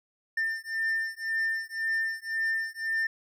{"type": "beating tone pair", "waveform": "triangle", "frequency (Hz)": [1796, 1797.9], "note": ["A6", "A6"], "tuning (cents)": [35, 37], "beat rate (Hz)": 1.9, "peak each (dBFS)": -29, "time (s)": [0.37, 3.07], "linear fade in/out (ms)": 5, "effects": []}